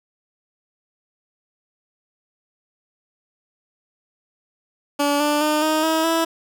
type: tone with pitch steps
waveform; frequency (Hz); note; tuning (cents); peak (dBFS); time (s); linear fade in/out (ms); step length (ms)
15% pulse; 287.7 / 295.4 / 303.4 / 311.6 / 320 / 328.6; D4 / D4 / D#4 / D#4 / D#4 / E4; -36 / +10 / -44 / +3 / +49 / -5; -11; 4.99-6.25; 10; 210
effects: none